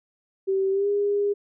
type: tone with pitch glide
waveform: sine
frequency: 385.9 to 407 Hz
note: G4 to G#4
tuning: -27 to -35 cents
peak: -20 dBFS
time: 0.47-1.34 s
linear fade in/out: 20 ms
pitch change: +92 cents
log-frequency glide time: 0.71-0.88 s
effects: none